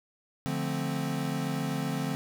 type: chord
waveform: square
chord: D minor seventh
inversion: none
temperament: equal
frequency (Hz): 146.83 / 174.61 / 220 / 261.6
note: D3 / F3 / A3 / C4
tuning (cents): 0 / 0 / 0 / 0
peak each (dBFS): -34 / -36 / -38 / -35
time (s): 0.46-2.15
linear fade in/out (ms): 0
effects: none